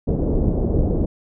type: low-pass noise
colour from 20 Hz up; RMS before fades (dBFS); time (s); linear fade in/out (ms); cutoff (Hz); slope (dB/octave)
pink; -19; 0.07-1.06; 10; 500; 24
effects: none